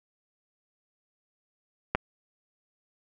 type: clicks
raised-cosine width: 0.5 ms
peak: -8 / -25 dBFS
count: 2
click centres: 1.95 / 1.955 s
effects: none